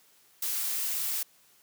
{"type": "noise", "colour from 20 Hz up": "blue", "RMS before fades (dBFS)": -31, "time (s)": [0.42, 1.23], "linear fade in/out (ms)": 5, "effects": ["white hiss -62 dBFS RMS until 1.62 s", "high-pass 100 Hz 12 dB/octave"]}